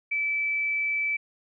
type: tone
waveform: sine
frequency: 2312 Hz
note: D7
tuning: 28 cents flat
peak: -24 dBFS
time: 0.11-1.17 s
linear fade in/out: 10 ms
effects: none